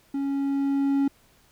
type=tone with level ramp; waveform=triangle; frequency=277.2 Hz; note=C#4; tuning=in tune; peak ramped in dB=-23 to -17 dBFS; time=0.14-1.08 s; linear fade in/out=5 ms; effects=pink hiss -60 dBFS RMS until 1.51 s